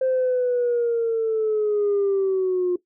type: linear sweep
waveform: sine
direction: down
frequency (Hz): 523.3 to 354.5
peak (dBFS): -17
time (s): 0.01-2.76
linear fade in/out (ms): 5
effects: noise-tail reverb RT60 0.1 s tail -17 dB re dry + tanh soft clip ceiling -15 dBFS